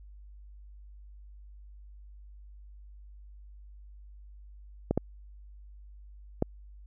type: clicks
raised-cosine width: 2 ms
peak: -12 dBFS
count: 3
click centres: 4.91 / 4.976 / 6.424 s
effects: added 50 Hz sine -47 dBFS peak until 6.86 s